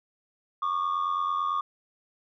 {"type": "tone pair together", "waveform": "sine", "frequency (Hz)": [1111, 1200], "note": ["C#6", "D6"], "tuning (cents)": [4, 37], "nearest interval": "minor second", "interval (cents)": 133, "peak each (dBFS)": -26, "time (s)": [0.62, 1.61], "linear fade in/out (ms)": 5, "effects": ["tanh soft clip ceiling -22 dBFS"]}